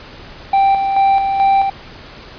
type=tone with tremolo; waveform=triangle; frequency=784 Hz; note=G5; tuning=in tune; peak=-7 dBFS; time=0.53-1.7 s; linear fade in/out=5 ms; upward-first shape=square; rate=2.3 Hz; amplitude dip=45%; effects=pink hiss -36 dBFS RMS until 2.38 s + resampled to 11025 Hz